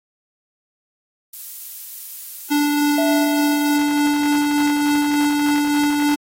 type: noise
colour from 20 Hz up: violet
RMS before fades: -32 dBFS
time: 1.33-3.77 s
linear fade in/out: 5 ms
type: tone with tremolo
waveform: square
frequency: 292.4 Hz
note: D4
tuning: 7 cents flat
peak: -15 dBFS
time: 2.5-6.16 s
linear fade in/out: 20 ms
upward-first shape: sine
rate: 3.4 Hz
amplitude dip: 25%
type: tone with exponential decay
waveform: triangle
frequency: 659.3 Hz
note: E5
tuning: in tune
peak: -16 dBFS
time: 2.98-4.69 s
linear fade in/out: 2 ms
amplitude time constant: 370 ms
effects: AAC 48 kbps